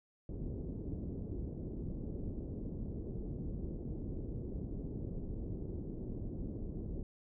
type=low-pass noise; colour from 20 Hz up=pink; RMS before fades=-41 dBFS; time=0.29-7.03 s; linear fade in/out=2 ms; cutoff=400 Hz; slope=24 dB/octave; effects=none